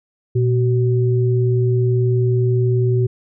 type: tone pair together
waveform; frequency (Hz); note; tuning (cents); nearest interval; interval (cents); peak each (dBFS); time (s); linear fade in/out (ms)
sine; 119.73 / 377.6; A#2 / F#4; +47 / +35; octave + minor sixth; 1988; -14 / -20; 0.35-3.07; 10
effects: none

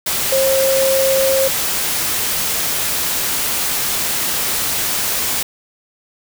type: tone in noise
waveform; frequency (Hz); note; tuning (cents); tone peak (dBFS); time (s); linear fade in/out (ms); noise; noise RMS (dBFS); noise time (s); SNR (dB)
sine; 535; C5; +38; -13; 0.32-1.48; 5; white; -19; 0.06-5.43; +3
effects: none

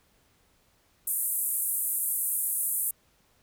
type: band-pass noise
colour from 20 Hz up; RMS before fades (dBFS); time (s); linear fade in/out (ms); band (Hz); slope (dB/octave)
white; -29; 1.07-2.91; 5; 8800 to 14000; 48
effects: pink hiss -66 dBFS RMS until 3.42 s

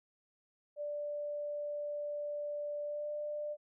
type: tone with pitch glide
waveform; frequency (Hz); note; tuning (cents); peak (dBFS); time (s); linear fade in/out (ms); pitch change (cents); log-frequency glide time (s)
sine; 587.3 to 594.5; D5 to D5; 0 to +21; -36; 0.76-3.57; 50; +21; 2.84-3.1
effects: none

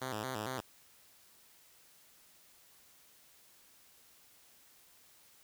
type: tone with vibrato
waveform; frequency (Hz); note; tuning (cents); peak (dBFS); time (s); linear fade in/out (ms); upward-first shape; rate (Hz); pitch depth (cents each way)
5% pulse; 117.9; A#2; +20; -26; 0.01-0.61; 10; square; 4.4; 170
effects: white hiss -63 dBFS RMS until 5.43 s

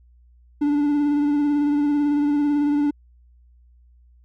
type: tone with vibrato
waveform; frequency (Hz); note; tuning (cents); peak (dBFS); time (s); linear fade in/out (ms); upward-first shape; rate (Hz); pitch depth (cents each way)
triangle; 291.4; D4; -13; -15; 0.61-2.91; 10; sine; 18; 27
effects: added 60 Hz sine -50 dBFS peak until 4.24 s

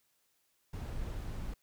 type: noise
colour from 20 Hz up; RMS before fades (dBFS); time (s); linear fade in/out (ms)
brown; -39; 0.73-1.54; 5
effects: white hiss -75 dBFS RMS until 1.62 s

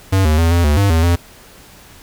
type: tone with pitch steps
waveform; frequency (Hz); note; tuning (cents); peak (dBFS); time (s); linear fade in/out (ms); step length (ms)
square; 95.9 / 77.1 / 82.9 / 85.9 / 74 / 99.9 / 81.4 / 86.2; G2 / D#2 / E2 / F2 / D2 / G2 / E2 / F2; -37 / -15 / +10 / -28 / +14 / +33 / -21 / -22; -11; 0.12-1.16; 10; 130
effects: pink hiss -42 dBFS RMS until 2.02 s

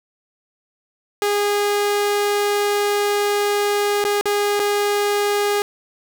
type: tone with dropouts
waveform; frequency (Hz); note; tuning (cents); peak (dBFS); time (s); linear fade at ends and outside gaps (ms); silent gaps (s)
sawtooth; 410.2; G#4; -21; -13; 1.22-5.62; 1; 4.041-4.049 / 4.211-4.256 / 4.595-4.599
effects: none

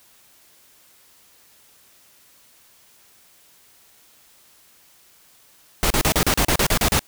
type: noise bursts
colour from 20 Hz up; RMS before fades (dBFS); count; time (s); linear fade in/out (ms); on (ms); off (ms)
pink; -18; 11; 5.83-6.993; 0; 73; 36
effects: white hiss -54 dBFS RMS until 7.07 s

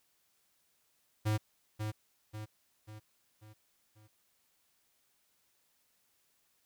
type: tone with echo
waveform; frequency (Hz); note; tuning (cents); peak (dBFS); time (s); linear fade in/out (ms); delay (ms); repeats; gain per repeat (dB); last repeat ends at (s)
square; 107.2; A2; -45; -29; 1.25-1.38; 20; 540; 5; -6; 4.08
effects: white hiss -74 dBFS RMS until 6.65 s

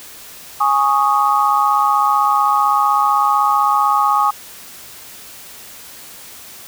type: chord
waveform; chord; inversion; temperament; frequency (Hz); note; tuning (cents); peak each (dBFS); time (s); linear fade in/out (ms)
sine; Ab suspended fourth; none; equal; 830.6 / 1108.7 / 1244.5; Ab5 / Db6 / Eb6; 0 / 0 / 0; -16; 0.6-4.31; 10
effects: white hiss -37 dBFS RMS until 6.67 s

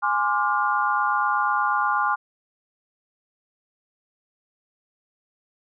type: chord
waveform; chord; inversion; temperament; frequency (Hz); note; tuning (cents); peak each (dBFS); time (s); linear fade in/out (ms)
sine; D half-diminished seventh; second; equal with one note detuned; 830.6 / 1046.5 / 1174.7 / 1418.1; Ab5 / C6 / D6 / F6; 0 / 0 / 0 / +26; -25; 0.02-2.16; 20
effects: none

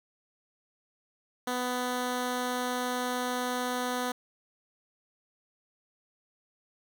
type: tone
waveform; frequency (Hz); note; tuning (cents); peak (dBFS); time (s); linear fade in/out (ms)
10% pulse; 248.9; B3; +14; -21; 1.47-4.12; 5
effects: none

